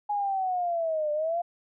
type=linear two-way sweep; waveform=sine; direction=down then up; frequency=835 to 592 to 703 Hz; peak=-25 dBFS; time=0.09-1.42 s; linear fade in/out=10 ms; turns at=1.12 s; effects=none